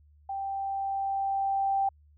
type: tone with level ramp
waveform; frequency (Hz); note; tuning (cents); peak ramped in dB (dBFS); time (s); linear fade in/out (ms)
sine; 784; G5; 0; -31 to -23; 0.29-1.89; 5
effects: added 74 Hz sine -56 dBFS peak until 2.17 s